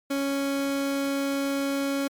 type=tone; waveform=30% pulse; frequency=277.2 Hz; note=C#4; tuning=in tune; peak=-22 dBFS; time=0.1-2.08 s; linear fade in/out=10 ms; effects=MP3 96 kbps